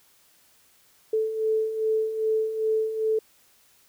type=beating tone pair; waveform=sine; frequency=436.6 / 439.1 Hz; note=A4 / A4; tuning=-13 / -4 cents; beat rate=2.5 Hz; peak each=-30 / -23 dBFS; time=1.13-3.19 s; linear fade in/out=5 ms; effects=white hiss -60 dBFS RMS until 3.88 s